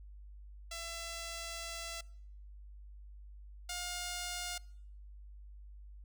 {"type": "tone pair in turn", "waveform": "5% pulse", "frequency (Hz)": [671, 710.9], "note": ["E5", "F5"], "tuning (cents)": [31, 31], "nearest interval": "minor second", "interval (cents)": 100, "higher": "second", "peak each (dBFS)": [-30, -27], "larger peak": "second", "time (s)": [[0.71, 2.01], [3.69, 4.58]], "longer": "first", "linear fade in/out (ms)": 5, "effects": ["noise-tail reverb RT60 0.7 s tail -25 dB re dry", "added 50 Hz sine -49 dBFS peak until 6.04 s"]}